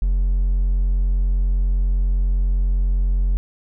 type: tone with hard clipping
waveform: triangle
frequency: 45 Hz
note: F#1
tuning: 47 cents flat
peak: -16 dBFS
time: 0.02-3.37 s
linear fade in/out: 0 ms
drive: 5 dB
effects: none